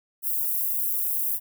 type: high-pass noise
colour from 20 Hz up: white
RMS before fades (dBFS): -26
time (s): 0.22-1.4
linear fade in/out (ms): 50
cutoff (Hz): 12000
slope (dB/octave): 24
effects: none